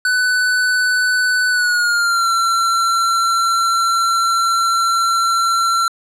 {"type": "tone with pitch glide", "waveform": "square", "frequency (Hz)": [1497, 1357], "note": ["F#6", "E6"], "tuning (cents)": [20, 50], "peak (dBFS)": -14, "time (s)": [0.05, 5.88], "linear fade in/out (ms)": 2, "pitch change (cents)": -170, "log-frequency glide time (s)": [1.49, 2.29], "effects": ["low-pass 10000 Hz 12 dB/octave"]}